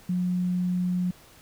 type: tone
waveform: sine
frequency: 180 Hz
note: F#3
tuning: 47 cents flat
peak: -23 dBFS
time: 0.09-1.11 s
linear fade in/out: 5 ms
effects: pink hiss -53 dBFS RMS until 1.41 s